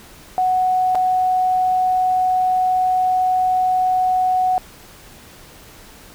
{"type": "tone with dropouts", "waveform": "sine", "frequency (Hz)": 740, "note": "F#5", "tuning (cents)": 0, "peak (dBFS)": -14, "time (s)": [0.38, 4.58], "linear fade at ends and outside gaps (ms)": 0, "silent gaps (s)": [0.949, 0.954], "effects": ["pink hiss -43 dBFS RMS until 6.14 s"]}